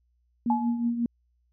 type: tone with tremolo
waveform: sine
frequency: 236 Hz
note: A#3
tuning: 22 cents sharp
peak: -21 dBFS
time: 0.46-1.06 s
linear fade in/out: 2 ms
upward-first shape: triangle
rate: 5.5 Hz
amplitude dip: 65%
type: tone with exponential decay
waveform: sine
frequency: 853 Hz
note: G#5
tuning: 46 cents sharp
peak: -21 dBFS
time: 0.5-0.9 s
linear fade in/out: 2 ms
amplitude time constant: 86 ms
effects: added 60 Hz sine -66 dBFS peak until 1.52 s